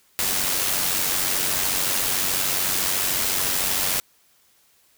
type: noise with amplitude modulation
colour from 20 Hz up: white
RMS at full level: -21 dBFS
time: 0.19-4 s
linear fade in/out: 0 ms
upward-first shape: sine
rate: 93.7 Hz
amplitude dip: 45%
effects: white hiss -60 dBFS RMS until 4.97 s